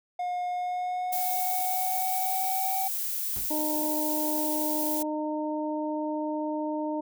triangle tone with pitch glide, 717 to 764 Hz, F5 to G5, +45 to -45 cents, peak -26 dBFS, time 0.19-2.88 s, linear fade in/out 5 ms, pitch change +110 cents, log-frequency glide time 0.47-2.71 s
violet noise, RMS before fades -31 dBFS, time 1.12-5.03 s, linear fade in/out 10 ms
brown noise with exponential decay, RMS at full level -33 dBFS, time 3.36-3.54 s, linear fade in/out 1 ms, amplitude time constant 38 ms
harmonic tone, 305.2 Hz, D#4, 33 cents flat, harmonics 1 / 2 / 3, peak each -30 / -33 / -35 dBFS, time 3.5-7.01 s, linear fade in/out 10 ms
effects none

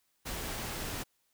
pink noise, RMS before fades -38 dBFS, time 0.25-1.04 s, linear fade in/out 20 ms, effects white hiss -75 dBFS RMS until 1.33 s

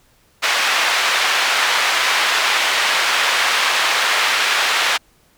white band-pass noise, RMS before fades -17 dBFS, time 0.42-4.98 s, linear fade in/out 20 ms, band 840 to 2900 Hz, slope 12 dB/octave, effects pink hiss -56 dBFS RMS until 5.37 s

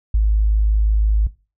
sine tone, 52.9 Hz, G#1, 33 cents sharp, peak -12 dBFS, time 0.14-1.27 s, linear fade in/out 5 ms, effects noise-tail reverb RT60 0.3 s tail -18 dB re dry

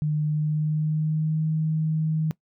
sine tone with pitch glide, 151.6 to 157.22 Hz, D#3 to D#3, -45 to +18 cents, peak -21 dBFS, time 0.02-2.31 s, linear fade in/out 0 ms, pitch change +63 cents, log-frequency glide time 0.28-1.46 s, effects noise-tail reverb RT60 0.1 s tail -20 dB re dry

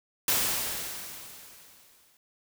white noise with exponential decay, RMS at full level -24 dBFS, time 0.28-2.17 s, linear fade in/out 2 ms, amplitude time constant 410 ms, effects none

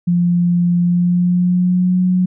sine tone with pitch glide, 174.61 to 182.55 Hz, F3 to F#3, 0 to -23 cents, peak -11 dBFS, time 0.07-2.26 s, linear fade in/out 10 ms, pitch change +77 cents, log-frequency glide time 0.8-2.01 s, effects none

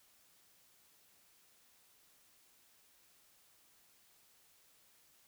silence, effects white hiss -68 dBFS RMS until 5.27 s

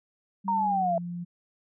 sine tone with pitch glide, 195.6 to 174.26 Hz, G3 to F3, -4 to -4 cents, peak -32 dBFS, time 0.44-1.25 s, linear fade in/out 20 ms, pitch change -200 cents, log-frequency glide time 0.64-1 s
sine linear sweep, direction down, 943 to 659 Hz, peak -23 dBFS, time 0.48-0.98 s, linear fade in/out 2 ms
effects none

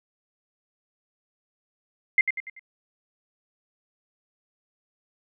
sine tone with echo, 2093 Hz, C7, in tune, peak -14 dBFS, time 2.18-2.21 s, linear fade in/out 2 ms, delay 96 ms, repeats 4, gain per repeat -7 dB, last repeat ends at 2.594 s, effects none

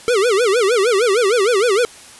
square tone with vibrato, 435.6 Hz, A4, 17 cents flat, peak -13 dBFS, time 0.08-1.85 s, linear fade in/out 0 ms, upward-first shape sine, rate 6.5 Hz, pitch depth 240 cents each way, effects white hiss -40 dBFS RMS until 2.19 s + resampled to 24000 Hz

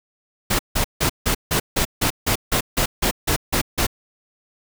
pink noise bursts, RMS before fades -19 dBFS, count 14, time 0.5-3.868 s, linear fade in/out 10 ms, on 92 ms, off 160 ms, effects none

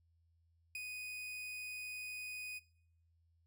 40% pulse tone with ADSR envelope, 2489 Hz, D#7, in tune, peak -38 dBFS, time 0.75-2.6 s, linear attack 3 ms, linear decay 13 ms, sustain -4 dB, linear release 28 ms, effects noise-tail reverb RT60 0.7 s tail -22 dB re dry + added 83 Hz sine -70 dBFS peak until 3.46 s

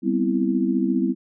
sine chord, C major seventh, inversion second, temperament equal, 196 / 246.9 / 261.6 / 329.6 Hz, G3 / B3 / C4 / E4, 0 / 0 / 0 / 0 cents, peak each -24 dBFS, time 0.02-1.15 s, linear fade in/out 50 ms, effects none

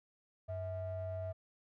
triangle ring-modulated tone, 277.2 Hz, C#4, in tune, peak -31 dBFS, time 0.48-1.33 s, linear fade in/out 20 ms, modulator 371 Hz, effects tanh soft clip ceiling -33 dBFS

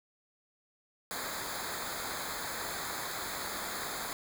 pink noise with comb filter, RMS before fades -38 dBFS, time 1.11-4.13 s, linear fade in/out 0 ms, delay 0.35 ms, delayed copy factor -0.85, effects none

